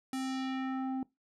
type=tone with low-pass filter sweep; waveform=square; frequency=263 Hz; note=C4; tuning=9 cents sharp; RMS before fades=-35 dBFS; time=0.13-1.03 s; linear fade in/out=2 ms; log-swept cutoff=11000 to 580 Hz; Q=1.3; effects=noise-tail reverb RT60 0.2 s tail -21 dB re dry